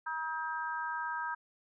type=harmonic tone; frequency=317.9 Hz; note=D#4; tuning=37 cents sharp; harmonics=3 / 4 / 5; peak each=-37 / -40 / -38 dBFS; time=0.06-1.35 s; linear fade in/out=10 ms; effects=none